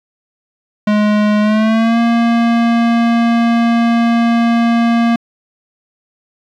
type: tone with pitch glide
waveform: square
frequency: 210 to 233 Hz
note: G#3 to A#3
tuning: +19 to -1 cents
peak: -10 dBFS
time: 0.87-5.16 s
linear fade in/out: 5 ms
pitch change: +180 cents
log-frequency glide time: 1.41-1.99 s
effects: low-pass 3000 Hz 12 dB/octave + 8-bit